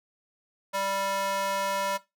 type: tone with high-pass filter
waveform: square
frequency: 196 Hz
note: G3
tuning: in tune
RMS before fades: -29 dBFS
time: 0.73-1.98 s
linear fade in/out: 20 ms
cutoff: 760 Hz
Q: 2.2
effects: noise-tail reverb RT60 0.2 s tail -17 dB re dry